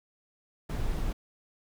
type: noise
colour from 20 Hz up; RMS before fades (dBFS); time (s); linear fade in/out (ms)
brown; -30; 0.69-1.13; 10
effects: none